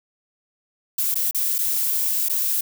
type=noise with dropouts; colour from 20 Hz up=violet; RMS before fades=-22 dBFS; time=0.98-2.61 s; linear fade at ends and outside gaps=5 ms; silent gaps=1.144-1.155 / 1.311-1.346 / 1.583-1.587 / 2.286-2.296 s; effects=none